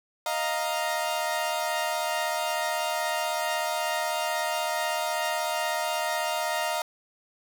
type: chord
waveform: sawtooth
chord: Eb suspended second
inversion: none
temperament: equal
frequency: 622.3 / 698.5 / 932.3 Hz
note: Eb5 / F5 / Bb5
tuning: 0 / 0 / 0 cents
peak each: -27 dBFS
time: 0.26-6.82 s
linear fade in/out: 2 ms
effects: none